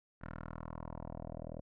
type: tone with low-pass filter sweep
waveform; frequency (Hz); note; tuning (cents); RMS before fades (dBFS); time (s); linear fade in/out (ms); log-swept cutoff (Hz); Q
10% pulse; 40.51; E1; -29; -45; 0.21-1.61; 10; 1600 to 550; 2.8
effects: none